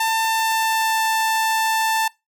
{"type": "tone with pitch glide", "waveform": "sawtooth", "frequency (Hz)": [894, 886.8], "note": ["A5", "A5"], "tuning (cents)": [27, 13], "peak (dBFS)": -14, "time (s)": [0, 2.08], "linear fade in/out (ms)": 5, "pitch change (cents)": -14, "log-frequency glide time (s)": [0.23, 1.01], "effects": ["noise-tail reverb RT60 0.2 s tail -21 dB re dry"]}